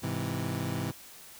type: chord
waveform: 25% pulse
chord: Ab augmented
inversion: none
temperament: equal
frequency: 103.83 / 130.81 / 164.81 Hz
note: Ab2 / C3 / E3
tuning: 0 / 0 / 0 cents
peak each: -32 / -31 / -32 dBFS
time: 0.02-0.92 s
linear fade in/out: 20 ms
effects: white hiss -50 dBFS RMS until 1.39 s